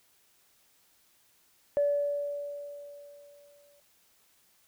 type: tone with exponential decay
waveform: sine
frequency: 576 Hz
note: D5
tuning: 34 cents flat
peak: -21 dBFS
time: 1.77-3.8 s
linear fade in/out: 0 ms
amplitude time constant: 440 ms
effects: tanh soft clip ceiling -18 dBFS + white hiss -66 dBFS RMS until 4.67 s